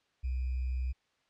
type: tone with sample-and-hold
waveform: sine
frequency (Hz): 63.4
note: B1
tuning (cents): +46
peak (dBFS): -30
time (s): 0.23-0.93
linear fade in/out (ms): 20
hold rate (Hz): 2450
effects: white hiss -73 dBFS RMS until 1.29 s + low-pass 4000 Hz 12 dB/octave